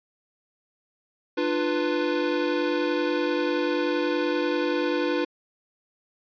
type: chord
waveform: square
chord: B diminished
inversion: first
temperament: equal with one note detuned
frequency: 298.8 / 349.2 / 493.9 Hz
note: D4 / F4 / B4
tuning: +30 / 0 / 0 cents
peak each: -28 dBFS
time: 1.37-5.25 s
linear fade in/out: 10 ms
effects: resampled to 11025 Hz